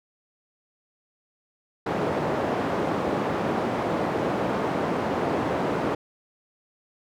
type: band-pass noise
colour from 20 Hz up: white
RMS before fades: -26 dBFS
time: 1.86-5.95 s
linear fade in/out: 5 ms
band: 140 to 690 Hz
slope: 12 dB/octave
effects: none

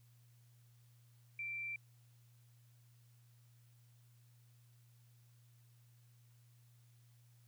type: tone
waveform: sine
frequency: 2349 Hz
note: D7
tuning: in tune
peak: -40 dBFS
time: 1.39-1.76 s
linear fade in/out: 2 ms
effects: added 119 Hz sine -63 dBFS peak until 7.47 s + white hiss -75 dBFS RMS until 7.47 s

